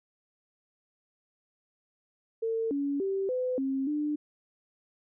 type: tone with pitch steps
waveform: sine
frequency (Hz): 451.4 / 282.5 / 388.7 / 506 / 268.6 / 298.1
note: A4 / C#4 / G4 / B4 / C4 / D4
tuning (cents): +44 / +33 / -15 / +42 / +46 / +26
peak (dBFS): -27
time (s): 2.42-4.16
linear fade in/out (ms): 10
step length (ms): 290
effects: none